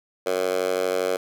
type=tone with high-pass filter; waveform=10% pulse; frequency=92.5 Hz; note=F#2; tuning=in tune; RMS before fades=-24 dBFS; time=0.26-1.17 s; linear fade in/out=5 ms; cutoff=500 Hz; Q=2.8; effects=none